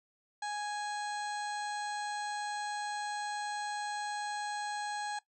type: harmonic tone with a mistuned harmonic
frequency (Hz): 830.6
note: G#5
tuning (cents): 0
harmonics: 1 / 2 / 3 / 4 / 5 / 6 / 7 / 8 / 9 / 10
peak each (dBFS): -36 / -41 / -54 / -52 / -46 / -60 / -59 / -52 / -61 / -53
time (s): 0.42-5.19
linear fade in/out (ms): 5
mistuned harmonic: 10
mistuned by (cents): -59
effects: noise-tail reverb RT60 0.1 s tail -17 dB re dry